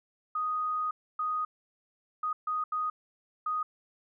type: tone bursts at uneven times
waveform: sine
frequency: 1244.5 Hz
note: D#6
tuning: in tune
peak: -28 dBFS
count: 6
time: 0.35-0.91 / 1.19-1.45 / 2.23-2.33 / 2.47-2.64 / 2.72-2.9 / 3.46-3.63 s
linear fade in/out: 5 ms
effects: none